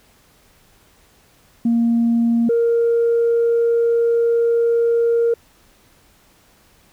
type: tone pair in turn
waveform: sine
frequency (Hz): 233.1 / 466.2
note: A#3 / A#4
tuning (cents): 0 / 0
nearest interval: octave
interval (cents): 1200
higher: second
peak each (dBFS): -12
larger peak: neither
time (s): 1.65-2.49 / 2.49-5.34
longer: second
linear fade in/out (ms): 5
effects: tanh soft clip ceiling -10 dBFS + pink hiss -54 dBFS RMS until 6.92 s